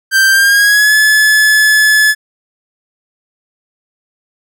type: tone with pitch glide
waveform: 45% pulse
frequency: 1568 to 1719.8 Hz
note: G6 to A6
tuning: 0 to -40 cents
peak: -6 dBFS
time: 0.11-2.15 s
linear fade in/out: 50 ms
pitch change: +160 cents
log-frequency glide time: 0.29-0.95 s
effects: none